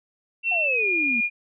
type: tone with pitch glide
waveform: sine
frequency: 2705 to 2424 Hz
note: E7 to D#7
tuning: +44 to -46 cents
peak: -20 dBFS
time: 0.43-1.3 s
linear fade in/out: 50 ms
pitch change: -190 cents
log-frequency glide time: 0.62-0.86 s
type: exponential sweep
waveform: sine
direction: down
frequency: 749 to 219.3 Hz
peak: -28 dBFS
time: 0.51-1.21 s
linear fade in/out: 10 ms
effects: none